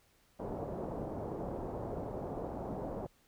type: low-pass noise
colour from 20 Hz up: white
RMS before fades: -40 dBFS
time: 0.39-3.07 s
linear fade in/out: 10 ms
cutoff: 710 Hz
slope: 24 dB/octave
effects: pink hiss -69 dBFS RMS until 3.27 s